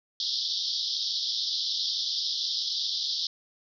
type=band-pass noise; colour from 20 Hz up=white; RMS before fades=-30 dBFS; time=0.2-3.27 s; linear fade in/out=2 ms; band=3300 to 5400 Hz; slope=96 dB/octave; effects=none